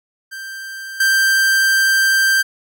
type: tone with level steps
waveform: 45% pulse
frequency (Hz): 1572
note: G6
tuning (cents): +4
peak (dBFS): -28 / -12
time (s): 0.31-2.43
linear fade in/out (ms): 20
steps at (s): 1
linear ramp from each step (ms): 5
effects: none